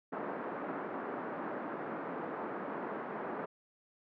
pink band-pass noise, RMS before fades -40 dBFS, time 0.12-3.46 s, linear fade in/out 10 ms, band 220 to 1500 Hz, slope 24 dB/octave, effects none

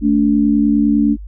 sine tone pair together, 219.5 / 289.4 Hz, A3 / D4, -4 / -25 cents, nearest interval perfect fourth, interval 479 cents, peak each -13 dBFS, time 0.01-1.17 s, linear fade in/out 50 ms, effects added 50 Hz sine -28 dBFS peak until 1.27 s

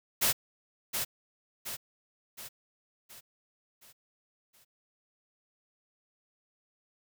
white noise with echo, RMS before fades -26 dBFS, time 0.21-0.33 s, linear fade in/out 20 ms, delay 720 ms, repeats 6, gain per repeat -6 dB, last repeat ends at 4.65 s, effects none

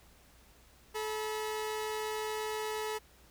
sawtooth tone pair together, 431.6 / 969 Hz, A4 / B5, -33 / -33 cents, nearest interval octave + major second, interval 1400 cents, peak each -31 / -38 dBFS, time 0.94-2.99 s, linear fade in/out 20 ms, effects added 60 Hz sine -63 dBFS peak until 3.3 s + pink hiss -62 dBFS RMS until 3.3 s

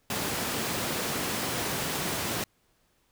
pink high-pass noise, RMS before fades -31 dBFS, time 0.1-2.44 s, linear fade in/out 2 ms, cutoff 130 Hz, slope 12 dB/octave, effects pink hiss -69 dBFS RMS until 3.11 s

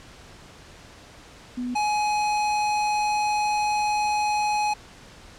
sine / square tone pair in turn, 246.9 / 839.6 Hz, B3 / G#5, 0 / +19 cents, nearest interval octave + major sixth, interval 2119 cents, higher second, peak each -26 / -22 dBFS, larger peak second, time 1.57-1.75 / 1.75-4.74 s, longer second, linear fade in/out 10 ms, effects pink hiss -47 dBFS RMS until 5.38 s + low-pass 7000 Hz 12 dB/octave

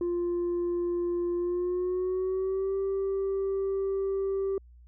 sine tone with pitch glide, 348.9 to 389.4 Hz, F4 to G4, -2 to -12 cents, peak -24 dBFS, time 0.01-4.58 s, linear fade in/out 2 ms, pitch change +190 cents, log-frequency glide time 1.36-2.76 s, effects tanh soft clip ceiling -25 dBFS + added 60 Hz sine -50 dBFS peak until 4.87 s

